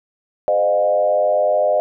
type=tone with frequency modulation; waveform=sine; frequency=610 Hz; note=D#5; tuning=34 cents flat; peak=-13 dBFS; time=0.48-1.8 s; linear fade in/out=0 ms; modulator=95.8 Hz; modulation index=0.95; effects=none